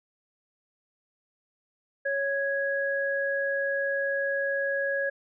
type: tone pair together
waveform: sine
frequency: 554.4 / 1661.3 Hz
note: C#5 / G#6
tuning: 0 / 0 cents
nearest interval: octave + perfect fifth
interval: 1900 cents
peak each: -28 dBFS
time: 2.05-5.1 s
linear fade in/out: 10 ms
effects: none